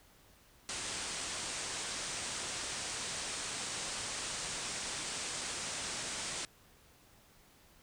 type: low-pass noise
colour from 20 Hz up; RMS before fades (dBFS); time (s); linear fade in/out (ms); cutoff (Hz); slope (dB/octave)
white; -40; 0.69-6.45; 0; 9200; 96
effects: pink hiss -63 dBFS RMS until 7.82 s